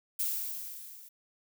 violet noise with level ramp, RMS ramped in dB -30 to -52 dBFS, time 0.19-1.09 s, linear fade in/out 10 ms, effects none

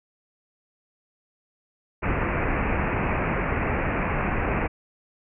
pink low-pass noise, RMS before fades -25 dBFS, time 2.02-4.68 s, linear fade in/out 20 ms, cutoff 2600 Hz, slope 96 dB/octave, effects none

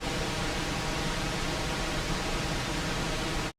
pink noise with comb filter, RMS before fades -30 dBFS, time 0-3.52 s, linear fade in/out 50 ms, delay 6.3 ms, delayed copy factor +0.5, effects low-pass 6000 Hz 12 dB/octave + Opus 48 kbps

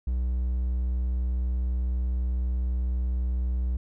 triangle tone, 62 Hz, B1, 7 cents sharp, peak -22 dBFS, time 0.07-3.77 s, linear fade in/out 5 ms, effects none

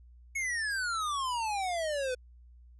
square exponential sweep, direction down, 2217 to 493.9 Hz, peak -31 dBFS, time 0.35-2.15 s, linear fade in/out 10 ms, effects added 60 Hz sine -52 dBFS peak until 2.79 s + resampled to 24000 Hz

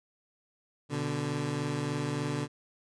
20% pulse tone pair together, 123.47 / 146.83 Hz, B2 / D3, 0 / 0 cents, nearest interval minor third, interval 300 cents, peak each -30 / -27 dBFS, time 0.89-2.48 s, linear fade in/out 50 ms, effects resampled to 22050 Hz

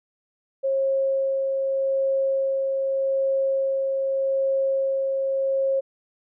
sine tone with tremolo, 540 Hz, C#5, 45 cents flat, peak -19 dBFS, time 0.63-5.81 s, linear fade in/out 20 ms, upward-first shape sine, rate 0.83 Hz, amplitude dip 25%, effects none

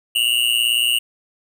square tone with amplitude modulation, 2850 Hz, F7, 34 cents sharp, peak -12 dBFS, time 0.15-0.99 s, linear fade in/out 10 ms, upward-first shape sine, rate 118 Hz, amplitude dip 95%, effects none

